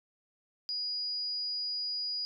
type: tone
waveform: sine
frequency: 4900 Hz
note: D#8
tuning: 27 cents flat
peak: -32 dBFS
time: 0.69-2.25 s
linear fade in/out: 0 ms
effects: 12-bit